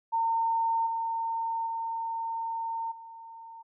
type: tone with level steps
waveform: sine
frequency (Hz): 911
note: A#5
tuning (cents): -40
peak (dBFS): -24 / -28 / -30 / -43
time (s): 0.12-3.63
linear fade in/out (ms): 20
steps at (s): 0.86 / 1.66 / 2.91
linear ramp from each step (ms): 10
effects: none